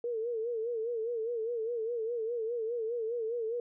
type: tone with vibrato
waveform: sine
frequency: 460.5 Hz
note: A#4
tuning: 21 cents flat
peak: -31 dBFS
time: 0.04-3.6 s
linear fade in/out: 2 ms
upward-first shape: sine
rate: 4.9 Hz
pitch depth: 91 cents each way
effects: none